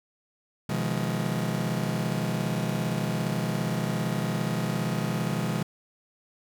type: chord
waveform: 40% pulse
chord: F half-diminished seventh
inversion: second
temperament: just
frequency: 125.72 / 157.15 / 174.61 / 209.5 Hz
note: Cb3 / Eb3 / F3 / Ab3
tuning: +31 / +18 / 0 / +15 cents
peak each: -31 dBFS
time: 0.69-5.63 s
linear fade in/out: 5 ms
effects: none